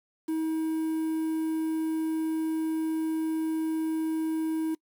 triangle tone with quantisation, 318.7 Hz, D#4, 42 cents sharp, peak -24 dBFS, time 0.28-4.75 s, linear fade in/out 10 ms, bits 8, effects noise-tail reverb RT60 0.1 s tail -23 dB re dry

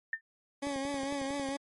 sine tone with exponential decay, 1800 Hz, A6, 39 cents sharp, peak -26 dBFS, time 0.13-0.21 s, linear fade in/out 2 ms, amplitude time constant 16 ms
20% pulse tone with vibrato, 277.2 Hz, C#4, in tune, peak -28 dBFS, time 0.62-1.57 s, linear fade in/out 10 ms, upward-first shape triangle, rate 4.4 Hz, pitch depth 59 cents each way
click train, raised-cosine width 2 ms, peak -31 dBFS, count 10, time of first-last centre 0.67-1.488 s, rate 11 Hz
effects MP3 48 kbps

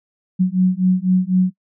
sine beating tone pair, 182.4 / 186.4 Hz, F#3 / F#3, -24 / +13 cents, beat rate 4 Hz, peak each -16 dBFS, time 0.39-1.51 s, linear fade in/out 20 ms, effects noise-tail reverb RT60 0.1 s tail -23 dB re dry

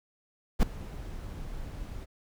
brown noise with ADSR envelope, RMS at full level -18 dBFS, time 0.59-2.06 s, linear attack 38 ms, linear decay 5 ms, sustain -21 dB, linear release 32 ms, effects none

